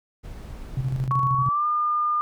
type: noise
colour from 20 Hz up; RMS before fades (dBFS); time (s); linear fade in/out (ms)
brown; -37; 0.23-1.08; 20
type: tone with tremolo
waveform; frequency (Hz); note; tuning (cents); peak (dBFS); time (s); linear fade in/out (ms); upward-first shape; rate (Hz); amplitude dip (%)
sine; 130.81; C3; 0; -21; 0.77-1.49; 2; square; 13; 55
type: tone with pitch glide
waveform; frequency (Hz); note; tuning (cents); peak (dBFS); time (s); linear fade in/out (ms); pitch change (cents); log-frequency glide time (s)
sine; 1115 to 1208.9; C#6 to D6; +10 to +50; -20; 1.11-2.21; 0; +140; 1.37-1.66
effects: none